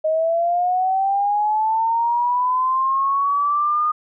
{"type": "linear sweep", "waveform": "sine", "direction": "up", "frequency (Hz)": [622.3, 1228], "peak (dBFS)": -16, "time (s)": [0.04, 3.92], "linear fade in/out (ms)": 10, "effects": []}